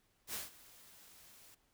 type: noise with ADSR envelope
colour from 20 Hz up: white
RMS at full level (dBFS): -40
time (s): 0.27-1.55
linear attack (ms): 68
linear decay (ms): 160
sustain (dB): -20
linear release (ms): 10
effects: pink hiss -75 dBFS RMS until 1.73 s